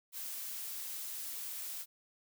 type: noise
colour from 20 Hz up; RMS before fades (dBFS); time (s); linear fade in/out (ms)
blue; -42; 0.12-1.86; 50
effects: none